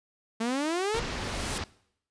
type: exponential sweep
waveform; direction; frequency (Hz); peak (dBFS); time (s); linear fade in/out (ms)
sawtooth; up; 220 to 476.7; -23; 0.4-1; 10
type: noise with exponential growth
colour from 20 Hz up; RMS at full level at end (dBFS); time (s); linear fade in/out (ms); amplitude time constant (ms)
white; -33; 0.52-1.58; 0; 230
type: low-pass noise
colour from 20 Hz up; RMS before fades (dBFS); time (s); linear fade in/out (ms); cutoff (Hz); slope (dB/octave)
pink; -34; 0.94-1.64; 2; 5600; 24
effects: noise-tail reverb RT60 0.7 s tail -21 dB re dry + resampled to 22050 Hz